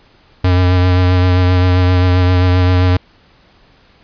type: tone with vibrato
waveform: square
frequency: 90.7 Hz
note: F#2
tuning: 34 cents flat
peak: -9 dBFS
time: 0.44-2.97 s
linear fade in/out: 5 ms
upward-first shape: triangle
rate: 7.6 Hz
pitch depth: 27 cents each way
effects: pink hiss -49 dBFS RMS until 4.03 s + resampled to 11025 Hz